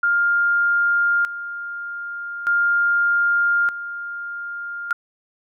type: tone with tremolo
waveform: sine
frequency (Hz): 1404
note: F6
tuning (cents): +9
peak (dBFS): -15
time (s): 0.03-4.93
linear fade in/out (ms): 5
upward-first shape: square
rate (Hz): 0.41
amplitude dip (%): 75
effects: none